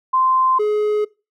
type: tone pair in turn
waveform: sine / triangle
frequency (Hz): 1040 / 421.6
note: C6 / G#4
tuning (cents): -11 / +26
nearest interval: octave + major third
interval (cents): 1563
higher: first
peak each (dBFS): -13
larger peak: neither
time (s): 0.13-0.59 / 0.59-1.05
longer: neither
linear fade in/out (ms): 10
effects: noise-tail reverb RT60 0.3 s tail -23 dB re dry